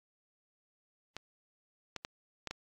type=clicks; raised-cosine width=0.2 ms; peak=-21 dBFS; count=5; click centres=1.166 / 1.963 / 2.049 / 2.473 / 2.51 s; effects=AAC 64 kbps